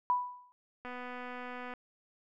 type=tone with exponential decay; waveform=sine; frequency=987.8 Hz; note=B5; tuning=in tune; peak=-23 dBFS; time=0.1-0.52 s; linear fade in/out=0 ms; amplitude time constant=91 ms
type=click train; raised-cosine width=0.5 ms; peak=-29 dBFS; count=221; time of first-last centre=0.85-1.737 s; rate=248 Hz
effects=none